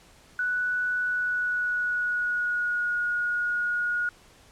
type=tone with pitch glide; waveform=sine; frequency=1480 to 1443.7 Hz; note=F#6 to F#6; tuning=0 to -43 cents; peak=-24 dBFS; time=0.39-4.09 s; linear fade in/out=2 ms; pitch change=-43 cents; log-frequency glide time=0.98-2.98 s; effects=pink hiss -55 dBFS RMS until 4.51 s + low-pass 10000 Hz 12 dB/octave